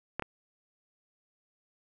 clicks, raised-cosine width 0.5 ms, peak -16 / -20 dBFS, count 2, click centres 0.196 / 0.223 s, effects none

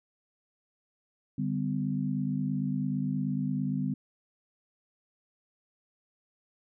sine chord, G major, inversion second, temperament equal with one note detuned, 146.83 / 196 / 253.2 Hz, D3 / G3 / B3, 0 / 0 / +43 cents, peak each -32 dBFS, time 1.38-3.94 s, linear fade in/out 5 ms, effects none

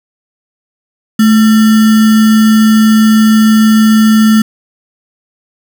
sine tone with sample-and-hold, 218.1 Hz, A3, 15 cents flat, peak -3 dBFS, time 1.19-4.42 s, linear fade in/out 5 ms, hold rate 1575 Hz, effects none

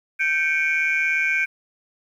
sine tone cluster, 1559 / 2233 / 2390 Hz, G6 / C#7 / D7, -10 / +12 / +30 cents, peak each -22 dBFS, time 0.19-1.46 s, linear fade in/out 20 ms, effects tanh soft clip ceiling -12 dBFS + 9-bit

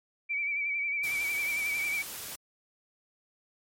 sine tone with vibrato, 2306 Hz, D7, 32 cents flat, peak -28 dBFS, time 0.29-2.03 s, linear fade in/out 20 ms, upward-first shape sine, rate 11 Hz, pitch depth 45 cents each way
white noise, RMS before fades -40 dBFS, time 1.03-2.36 s, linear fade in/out 10 ms
effects MP3 64 kbps

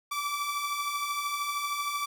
sawtooth beating tone pair, 1149 / 1162 Hz, D6 / D6, -38 / -19 cents, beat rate 13 Hz, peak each -33 / -27 dBFS, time 0.11-2.06 s, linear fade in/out 10 ms, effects none

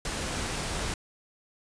pink noise, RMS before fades -32 dBFS, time 0.05-0.94 s, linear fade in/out 2 ms, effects resampled to 22050 Hz

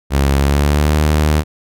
sawtooth tone with pitch glide, 69.3 to 76.01 Hz, C#2 to D#2, 0 to -40 cents, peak -7 dBFS, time 0.1-1.44 s, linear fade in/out 50 ms, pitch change +160 cents, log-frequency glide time 0.38-0.95 s, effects none

